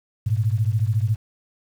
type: beating tone pair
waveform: sine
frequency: 103.83 / 117.83 Hz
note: G#2 / A#2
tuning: 0 / +19 cents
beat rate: 14 Hz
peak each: -20 / -22 dBFS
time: 0.26-1.16 s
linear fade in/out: 10 ms
effects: 8-bit